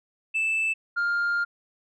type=tone pair in turn; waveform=sine; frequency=2637 / 1403.4 Hz; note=E7 / F6; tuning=0 / +8 cents; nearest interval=major seventh; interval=1092 cents; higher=first; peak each=-20 dBFS; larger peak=neither; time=0.34-0.74 / 0.96-1.45 s; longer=second; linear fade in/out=20 ms; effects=tanh soft clip ceiling -21 dBFS